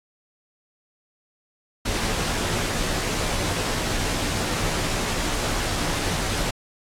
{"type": "noise with comb filter", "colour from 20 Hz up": "pink", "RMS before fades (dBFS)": -25, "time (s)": [1.85, 6.51], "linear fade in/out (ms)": 10, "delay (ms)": 15, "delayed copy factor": -0.55, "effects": ["low-pass 9000 Hz 12 dB/octave", "AAC 64 kbps"]}